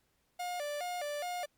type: tone with vibrato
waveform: 45% pulse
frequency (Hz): 647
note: E5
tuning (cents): -32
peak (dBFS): -35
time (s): 0.39-1.46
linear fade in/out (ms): 10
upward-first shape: square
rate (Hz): 2.4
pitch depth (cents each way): 170
effects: pink hiss -75 dBFS RMS until 1.57 s + MP3 96 kbps